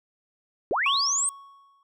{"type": "linear sweep", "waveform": "sine", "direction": "up", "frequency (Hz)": [300, 8620], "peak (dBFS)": -22, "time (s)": [0.71, 1.29], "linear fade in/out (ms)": 0}
{"type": "tone with exponential decay", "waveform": "triangle", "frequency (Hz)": 1108.7, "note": "C#6", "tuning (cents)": 0, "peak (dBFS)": -20, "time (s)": [0.86, 1.83], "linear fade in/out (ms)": 2, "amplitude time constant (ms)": 210}
{"effects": []}